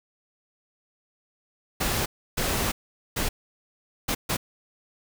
pink noise bursts at uneven times, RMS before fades -26 dBFS, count 5, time 1.8-2.06 / 2.37-2.72 / 3.16-3.29 / 4.08-4.15 / 4.29-4.37 s, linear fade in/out 10 ms, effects none

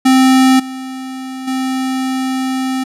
square tone with level steps, 261.2 Hz, C4, 3 cents flat, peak -7 / -24 / -16 dBFS, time 0.05-2.84 s, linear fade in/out 10 ms, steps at 0.59 / 1.47 s, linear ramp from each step 10 ms, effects low-pass 12000 Hz 12 dB/octave

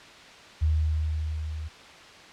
sine tone with level ramp, 77.78 Hz, D#2, in tune, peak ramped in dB -19 to -32 dBFS, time 0.61-1.69 s, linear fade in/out 20 ms, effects white hiss -47 dBFS RMS until 2.32 s + low-pass 4000 Hz 12 dB/octave

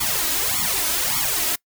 white noise with flanger, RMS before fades -22 dBFS, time 0-1.56 s, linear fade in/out 10 ms, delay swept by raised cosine 0.89 to 3.19 ms, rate 1.7 Hz, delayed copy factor +1, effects noise-tail reverb RT60 0.1 s tail -24 dB re dry

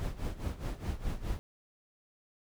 brown noise with tremolo, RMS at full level -33 dBFS, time 0-1.39 s, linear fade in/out 0 ms, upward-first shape sine, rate 4.8 Hz, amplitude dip 80%, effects none

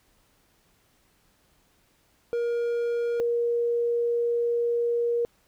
triangle / sine tone pair in turn, 472.7 / 472.7 Hz, A#4 / A#4, +24 / +24 cents, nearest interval unison, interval 0 cents, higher neither, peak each -22 dBFS, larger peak neither, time 2.33-3.2 / 3.2-5.25 s, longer second, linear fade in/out 0 ms, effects pink hiss -65 dBFS RMS until 5.47 s

